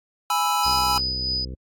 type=chord; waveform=square; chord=E major; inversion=first; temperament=equal; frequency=830.6 / 987.8 / 1318.5 Hz; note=G#5 / B5 / E6; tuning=0 / 0 / 0 cents; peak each=-25 dBFS; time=0.3-0.98 s; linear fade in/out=2 ms
type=tone with tremolo; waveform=sine; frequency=4978 Hz; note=D#8; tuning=in tune; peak=-22 dBFS; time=0.63-1.45 s; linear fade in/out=5 ms; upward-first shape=sine; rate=3.2 Hz; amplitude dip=35%
type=harmonic tone; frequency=64.3 Hz; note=C2; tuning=30 cents flat; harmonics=1 / 2 / 3 / 4 / 5 / 6 / 7 / 8; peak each=-32 / -38 / -42 / -44 / -46 / -48 / -49 / -50 dBFS; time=0.65-1.55 s; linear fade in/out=5 ms
effects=AAC 64 kbps